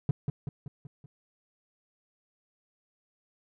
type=tone with echo; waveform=triangle; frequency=140 Hz; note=C#3; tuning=18 cents sharp; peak=-19 dBFS; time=0.09-0.11 s; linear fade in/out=2 ms; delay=190 ms; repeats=5; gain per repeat=-5 dB; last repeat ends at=1.06 s; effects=none